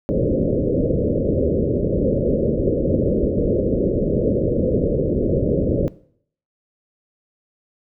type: low-pass noise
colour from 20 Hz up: white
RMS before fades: -19 dBFS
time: 0.09-5.88 s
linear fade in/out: 0 ms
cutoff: 570 Hz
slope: 96 dB/octave
effects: noise-tail reverb RT60 0.6 s tail -19 dB re dry